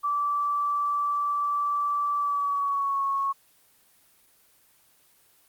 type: tone with pitch glide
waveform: sine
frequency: 1161 to 1101.5 Hz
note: D6 to C#6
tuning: -20 to -11 cents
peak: -23 dBFS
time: 0.03-3.33 s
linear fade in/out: 20 ms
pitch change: -91 cents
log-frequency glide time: 2.17-3.03 s
effects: white hiss -61 dBFS RMS until 5.48 s + Opus 24 kbps